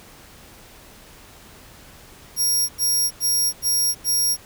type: tone bursts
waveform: 15% pulse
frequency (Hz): 5600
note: F8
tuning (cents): +4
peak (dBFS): -12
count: 5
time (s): 2.36-4.37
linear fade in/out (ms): 50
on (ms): 330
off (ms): 90
effects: pink hiss -46 dBFS RMS until 4.45 s